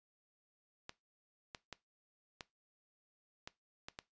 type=clicks; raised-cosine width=0.2 ms; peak=-27 dBFS; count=7; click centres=0.894 / 1.548 / 1.727 / 2.408 / 3.475 / 3.885 / 3.989 s; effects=noise-tail reverb RT60 0.2 s tail -19 dB re dry + resampled to 16000 Hz